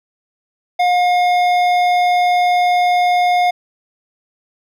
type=tone with hard clipping; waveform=sine; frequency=715 Hz; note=F5; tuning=41 cents sharp; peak=-13 dBFS; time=0.79-3.51 s; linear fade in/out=10 ms; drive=11 dB; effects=none